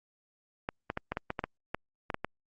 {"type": "clicks", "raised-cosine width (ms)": 0.5, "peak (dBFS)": -17, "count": 12, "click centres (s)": [0.689, 0.901, 0.974, 1.12, 1.171, 1.304, 1.392, 1.44, 1.746, 2.102, 2.144, 2.246], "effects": ["Opus 48 kbps"]}